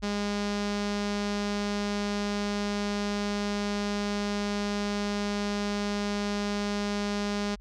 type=tone with low-pass filter; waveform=sawtooth; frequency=204.6 Hz; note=G#3; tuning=26 cents flat; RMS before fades=-30 dBFS; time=0.02-7.56 s; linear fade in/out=20 ms; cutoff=5400 Hz; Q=1.7; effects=added 47 Hz sine -45 dBFS peak until 7.6 s